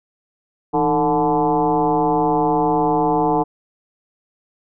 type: tone with frequency modulation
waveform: sine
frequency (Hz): 590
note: D5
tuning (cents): +8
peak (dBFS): -14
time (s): 0.73-3.44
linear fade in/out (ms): 20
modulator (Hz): 141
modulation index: 2.6
effects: none